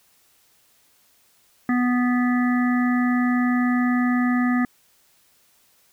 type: harmonic tone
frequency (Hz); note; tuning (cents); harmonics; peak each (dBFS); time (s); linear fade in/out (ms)
246.9; B3; 0; 1 / 3 / 5 / 7 / 8; -18 / -31 / -30 / -31 / -32; 1.69-4.65; 2
effects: white hiss -60 dBFS RMS until 5.92 s